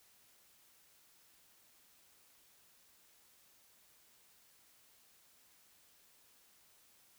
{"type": "silence", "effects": ["white hiss -67 dBFS RMS until 7.18 s"]}